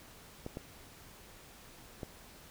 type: clicks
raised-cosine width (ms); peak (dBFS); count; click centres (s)
2; -26; 3; 0.464 / 0.571 / 2.032
effects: pink hiss -55 dBFS RMS until 2.5 s